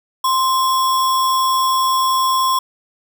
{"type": "tone with sample-and-hold", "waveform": "sine", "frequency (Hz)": 1046.5, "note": "C6", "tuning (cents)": 0, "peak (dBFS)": -13, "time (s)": [0.24, 2.59], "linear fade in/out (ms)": 5, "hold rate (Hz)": 4410, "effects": []}